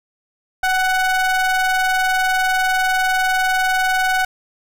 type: ring-modulated tone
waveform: square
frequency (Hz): 370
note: F#4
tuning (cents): 0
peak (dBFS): -13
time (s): 0.63-4.25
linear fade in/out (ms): 5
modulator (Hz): 1120
effects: none